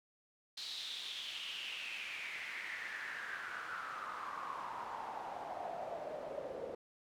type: noise with band-pass filter sweep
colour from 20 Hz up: pink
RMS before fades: -44 dBFS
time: 0.57-6.75 s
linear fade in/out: 5 ms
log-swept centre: 4100 to 500 Hz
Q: 5.4
effects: none